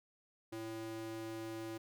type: tone with high-pass filter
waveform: square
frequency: 111.7 Hz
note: A2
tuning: 27 cents sharp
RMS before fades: -44 dBFS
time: 0.52-1.78 s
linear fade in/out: 10 ms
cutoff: 250 Hz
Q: 3.8
effects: none